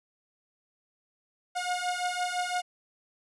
sawtooth beating tone pair, 716 / 721.9 Hz, F5 / F#5, +43 / -43 cents, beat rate 5.9 Hz, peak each -28 dBFS, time 1.55-2.62 s, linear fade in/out 20 ms, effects resampled to 24000 Hz

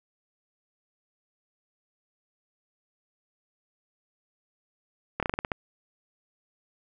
slowing click train, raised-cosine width 0.5 ms, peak -12 dBFS, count 8, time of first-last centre 5.2-5.518 s, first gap 27 ms, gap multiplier 1.17, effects none

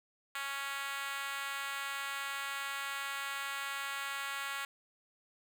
5% pulse tone with high-pass filter, 277.3 Hz, C#4, 1 cent sharp, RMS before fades -39 dBFS, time 0.35-4.65 s, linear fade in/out 2 ms, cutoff 1200 Hz, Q 1.6, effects 11-bit

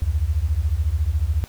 sine beating tone pair, 69.3 / 83.3 Hz, C#2 / E2, 0 / +19 cents, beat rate 14 Hz, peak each -21 dBFS, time 0.02-1.44 s, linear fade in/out 0 ms, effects pink hiss -47 dBFS RMS until 1.48 s

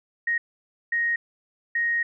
sine tone bursts at uneven times, 1871 Hz, A#6, 6 cents sharp, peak -21 dBFS, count 3, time 0.27-0.38 / 0.92-1.16 / 1.75-2.03 s, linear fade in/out 5 ms, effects none

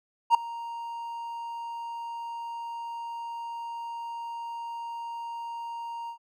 triangle tone with ADSR envelope, 932.3 Hz, A#5, in tune, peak -11 dBFS, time 0.3-6.18 s, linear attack 46 ms, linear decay 5 ms, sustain -21 dB, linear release 90 ms, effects none

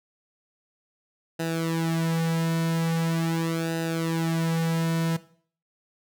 sawtooth tone with flanger, 164.4 Hz, E3, 4 cents flat, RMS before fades -26 dBFS, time 1.39-5.17 s, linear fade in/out 10 ms, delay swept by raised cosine 0.9 to 3.6 ms, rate 0.42 Hz, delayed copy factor -0.8, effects noise-tail reverb RT60 0.5 s tail -17 dB re dry

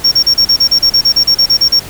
triangle tone bursts, 5520 Hz, F8, 21 cents flat, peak -4 dBFS, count 16, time 0.04-1.797 s, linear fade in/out 10 ms, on 77 ms, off 35 ms, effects pink hiss -29 dBFS RMS until 1.89 s

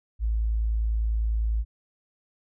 sine tone, 55 Hz, A1, in tune, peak -22 dBFS, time 0.19-1.65 s, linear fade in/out 50 ms, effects none

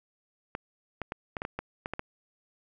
clicks, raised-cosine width 0.5 ms, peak -18 dBFS, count 10, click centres 0.551 / 1.017 / 1.121 / 1.368 / 1.419 / 1.451 / 1.59 / 1.859 / 1.936 / 1.994 s, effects none

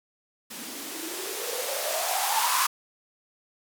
violet noise with band-pass filter sweep, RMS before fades -29 dBFS, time 0.5-2.67 s, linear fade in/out 10 ms, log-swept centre 220 to 1100 Hz, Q 8.2, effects none

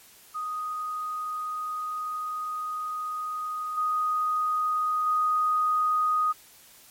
sine tone with level steps, 1244.5 Hz, D#6, in tune, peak -29 / -23 / -21 dBFS, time 0.34-6.33 s, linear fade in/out 20 ms, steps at 3.77 / 5.06 s, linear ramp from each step 10 ms, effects white hiss -53 dBFS RMS until 6.9 s + MP3 64 kbps

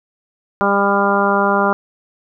harmonic tone, 199.8 Hz, G3, 33 cents sharp, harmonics 1 / 2 / 3 / 4 / 5 / 6 / 7, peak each -20 / -20 / -20 / -20 / -20 / -20 / -20 dBFS, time 0.61-1.73 s, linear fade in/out 0 ms, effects none

